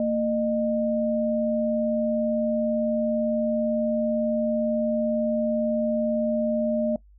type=tone pair together; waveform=sine; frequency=228.9 / 611 Hz; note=A#3 / D#5; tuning=-31 / -32 cents; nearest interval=octave + perfect fourth; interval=1699 cents; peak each=-24 dBFS; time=0-6.96 s; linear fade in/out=2 ms; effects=noise-tail reverb RT60 0.1 s tail -20 dB re dry + added 50 Hz sine -50 dBFS peak until 7.18 s